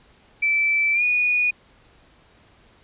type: tone with pitch glide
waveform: sine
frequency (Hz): 2323 to 2461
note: D7 to D#7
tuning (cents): -20 to -20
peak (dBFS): -17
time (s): 0.42-1.51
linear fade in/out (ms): 10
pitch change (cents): +100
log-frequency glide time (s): 0.93-1.03
effects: pink hiss -55 dBFS RMS until 2.83 s + resampled to 8000 Hz